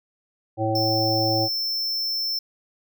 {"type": "harmonic tone", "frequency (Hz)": 110, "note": "A2", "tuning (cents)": 0, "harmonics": [1, 3, 5, 7], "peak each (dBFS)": [-26, -26, -26, -26], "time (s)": [0.57, 1.49], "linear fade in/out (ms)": 50}
{"type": "tone", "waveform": "square", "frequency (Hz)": 5340, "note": "E8", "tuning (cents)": 22, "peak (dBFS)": -24, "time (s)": [0.75, 2.39], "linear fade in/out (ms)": 5}
{"effects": []}